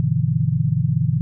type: chord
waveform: sine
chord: E minor seventh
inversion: first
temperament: just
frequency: 98.89 / 123.61 / 148.33 / 164.81 Hz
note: G2 / B2 / D3 / E3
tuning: +16 / +2 / +18 / 0 cents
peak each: -26 / -20 / -21 / -22 dBFS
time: 0-1.21 s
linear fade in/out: 0 ms
effects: none